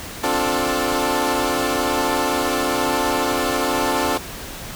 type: chord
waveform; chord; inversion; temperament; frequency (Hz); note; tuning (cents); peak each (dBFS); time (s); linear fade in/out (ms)
15% pulse; D minor seventh; third; equal with one note detuned; 261.6 / 293.7 / 353.7 / 440; C4 / D4 / F4 / A4; 0 / 0 / +22 / 0; -18; 0.23-4.18; 10
effects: pink hiss -33 dBFS RMS until 4.75 s